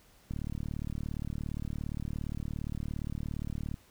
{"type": "click train", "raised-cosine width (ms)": 5, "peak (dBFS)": -24, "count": 129, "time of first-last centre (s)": [0.31, 3.742], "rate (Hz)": 37.3, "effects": ["pink hiss -62 dBFS RMS until 3.9 s"]}